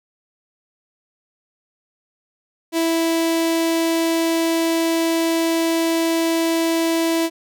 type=tone with notch filter; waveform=sawtooth; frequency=329.6 Hz; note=E4; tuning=in tune; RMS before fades=-19 dBFS; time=2.72-7.3 s; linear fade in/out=50 ms; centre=1400 Hz; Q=2; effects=none